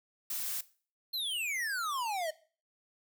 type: noise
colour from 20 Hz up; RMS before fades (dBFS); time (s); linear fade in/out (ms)
blue; -36; 0.3-0.61; 5
type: exponential sweep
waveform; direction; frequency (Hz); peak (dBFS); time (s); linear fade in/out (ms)
square; down; 4255 to 607; -33; 1.13-2.31; 10
effects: noise-tail reverb RT60 0.4 s tail -18 dB re dry